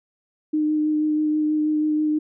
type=tone with vibrato; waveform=sine; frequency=305.3 Hz; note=D#4; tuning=33 cents flat; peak=-18 dBFS; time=0.53-2.19 s; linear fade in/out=10 ms; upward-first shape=sine; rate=6.2 Hz; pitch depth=12 cents each way; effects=none